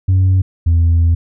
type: tone pair in turn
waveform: sine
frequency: 93.8 / 83.57 Hz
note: F#2 / E2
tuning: +24 / +24 cents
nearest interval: major second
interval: 200 cents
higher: first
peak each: -6 dBFS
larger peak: neither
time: 0.08-0.42 / 0.66-1.15 s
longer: second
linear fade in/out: 10 ms
effects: tanh soft clip ceiling -7 dBFS